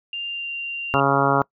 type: tone with pitch glide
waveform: sine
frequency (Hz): 2794 to 2773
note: F7 to F7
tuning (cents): 0 to -13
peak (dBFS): -26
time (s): 0.13-1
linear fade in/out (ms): 2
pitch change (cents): -13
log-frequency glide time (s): 0.27-0.53
type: harmonic tone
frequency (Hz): 138.59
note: C#3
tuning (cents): 0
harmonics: 1 / 2 / 3 / 4 / 5 / 6 / 7 / 8 / 9 / 10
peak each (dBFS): -25 / -25 / -25 / -25 / -25 / -25 / -25 / -25 / -25 / -25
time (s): 0.94-1.42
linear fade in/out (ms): 0
effects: noise-tail reverb RT60 0.1 s tail -24 dB re dry